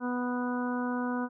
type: harmonic tone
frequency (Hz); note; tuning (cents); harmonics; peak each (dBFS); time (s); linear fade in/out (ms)
246.9; B3; 0; 1 / 2 / 3 / 4 / 5 / 6; -30 / -38 / -41 / -38 / -42 / -40; 0-1.29; 50
effects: none